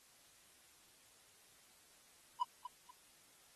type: tone with echo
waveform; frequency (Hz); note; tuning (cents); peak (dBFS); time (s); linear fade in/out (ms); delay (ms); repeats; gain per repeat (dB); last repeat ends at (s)
triangle; 987.8; B5; 0; -29; 2.41-2.43; 5; 240; 2; -11; 2.91
effects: white hiss -66 dBFS RMS until 3.55 s + AAC 32 kbps